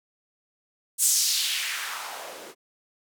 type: noise with band-pass filter sweep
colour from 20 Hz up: blue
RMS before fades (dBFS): -27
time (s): 0.98-2.55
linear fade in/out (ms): 50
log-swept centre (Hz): 9000 to 330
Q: 2
effects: none